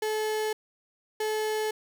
35% pulse tone pair in turn, 431.4 / 431.4 Hz, A4 / A4, -34 / -34 cents, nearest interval unison, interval 0 cents, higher neither, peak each -25 dBFS, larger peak neither, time 0.02-0.53 / 1.2-1.71 s, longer neither, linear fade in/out 5 ms, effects none

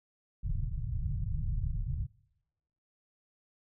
pink low-pass noise, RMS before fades -33 dBFS, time 0.43-2.07 s, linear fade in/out 20 ms, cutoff 150 Hz, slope 48 dB/octave, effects noise-tail reverb RT60 1.0 s tail -25 dB re dry

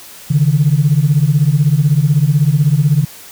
sine beating tone pair, 138.9 / 154.9 Hz, C#3 / D#3, +4 / -7 cents, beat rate 16 Hz, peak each -11 dBFS, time 0.3-3.05 s, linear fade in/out 10 ms, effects tanh soft clip ceiling -1 dBFS + white hiss -36 dBFS RMS until 3.31 s

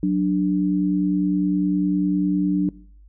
sine tone pair together, 185 / 294.9 Hz, F#3 / D4, 0 / +7 cents, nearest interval minor sixth, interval 807 cents, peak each -20 dBFS, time 0.03-2.69 s, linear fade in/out 2 ms, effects noise-tail reverb RT60 0.6 s tail -22 dB re dry + added 50 Hz sine -45 dBFS peak until 3.08 s

